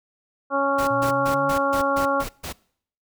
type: harmonic tone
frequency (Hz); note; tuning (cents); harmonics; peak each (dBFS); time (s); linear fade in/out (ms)
277.2; C#4; 0; 1 / 2 / 3 / 4 / 5; -28 / -23 / -27 / -24 / -26; 0.5-2.25; 50
type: noise bursts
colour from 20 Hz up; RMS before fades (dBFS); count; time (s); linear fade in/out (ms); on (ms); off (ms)
pink; -32; 8; 0.78-2.528; 10; 96; 140
type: linear sweep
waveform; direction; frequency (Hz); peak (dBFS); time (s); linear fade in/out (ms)
sine; up; 117.2 to 146.3; -31; 0.9-1.53; 10
effects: noise-tail reverb RT60 0.6 s tail -23 dB re dry